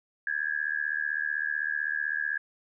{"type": "tone with amplitude modulation", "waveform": "sine", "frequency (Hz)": 1661.2, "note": "G#6", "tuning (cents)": 0, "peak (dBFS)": -23, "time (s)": [0.27, 2.38], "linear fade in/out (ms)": 2, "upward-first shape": "sine", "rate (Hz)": 75.8, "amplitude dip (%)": 100, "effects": []}